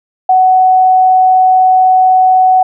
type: tone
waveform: sine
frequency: 746 Hz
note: F#5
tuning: 14 cents sharp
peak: -4 dBFS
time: 0.29-2.63 s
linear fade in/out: 5 ms
effects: none